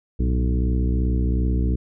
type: harmonic tone with a mistuned harmonic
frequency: 62.7 Hz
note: B1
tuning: 27 cents sharp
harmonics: 1 / 2 / 3 / 4 / 5 / 6 / 7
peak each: -19 / -27 / -28 / -31 / -31 / -38 / -37 dBFS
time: 0.19-1.76 s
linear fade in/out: 10 ms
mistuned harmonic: 2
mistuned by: -100 cents
effects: none